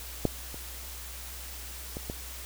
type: clicks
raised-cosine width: 2 ms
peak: -10 / -28 / -23 / -21 dBFS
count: 4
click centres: 0.253 / 0.544 / 1.969 / 2.099 s
effects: added 62 Hz sine -43 dBFS peak until 2.45 s + white hiss -43 dBFS RMS until 2.45 s